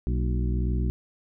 harmonic tone with a mistuned harmonic, 61.7 Hz, B1, 1 cent flat, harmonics 1 / 2 / 3 / 4 / 5 / 6, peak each -24 / -30 / -34 / -36 / -38 / -40 dBFS, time 0.07-0.9 s, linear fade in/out 0 ms, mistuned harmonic 4, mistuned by -110 cents, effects none

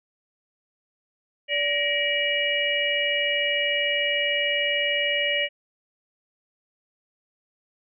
harmonic tone with a mistuned harmonic, 580 Hz, D5, 22 cents flat, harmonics 1 / 3 / 4 / 5, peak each -28 / -28 / -27 / -25 dBFS, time 1.48-5.49 s, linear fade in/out 50 ms, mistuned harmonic 3, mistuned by +140 cents, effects none

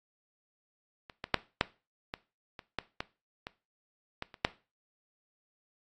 clicks, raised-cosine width 0.3 ms, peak -29 / -19 / -6 / -7 / -19 / -26 / -15 / -17 / -22 / -19 / -30 / -6 dBFS, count 12, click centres 1.098 / 1.241 / 1.343 / 1.611 / 2.139 / 2.592 / 2.787 / 3.005 / 3.469 / 4.224 / 4.342 / 4.449 s, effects noise-tail reverb RT60 0.3 s tail -19 dB re dry + AAC 32 kbps

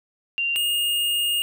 sine / square tone pair in turn, 2776 / 2839 Hz, F7 / F7, -11 / +28 cents, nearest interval unison, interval 39 cents, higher second, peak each -21 dBFS, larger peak neither, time 0.38-0.56 / 0.56-1.42 s, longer second, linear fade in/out 0 ms, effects none

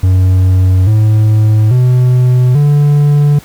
triangle tone with pitch steps, 92.9 / 107.95 / 125.45 / 145.78 Hz, F#2 / A2 / B2 / D3, +7 / -33 / +28 / -12 cents, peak -3 dBFS, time 0.03-3.39 s, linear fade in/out 5 ms, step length 840 ms, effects pink hiss -37 dBFS RMS until 3.44 s

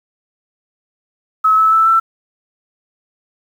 sine tone with pitch steps, 1289 / 1304 / 1319.1 / 1334.5 Hz, E6 / E6 / E6 / E6, -39 / -19 / +1 / +21 cents, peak -8 dBFS, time 1.44-2 s, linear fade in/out 10 ms, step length 140 ms, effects 7-bit

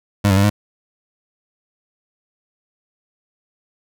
25% pulse tone with pitch steps, 101.7 / 95.5 / 99.6 / 103.8 Hz, G#2 / G2 / G2 / G#2, -36 / -45 / +28 / 0 cents, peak -8 dBFS, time 0.24-0.5 s, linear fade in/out 10 ms, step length 65 ms, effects none

